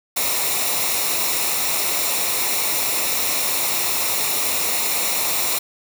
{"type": "noise with comb filter", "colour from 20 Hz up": "white", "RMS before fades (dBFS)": -21, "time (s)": [0.16, 5.59], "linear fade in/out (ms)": 10, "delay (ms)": 0.63, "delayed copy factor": -0.6, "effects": []}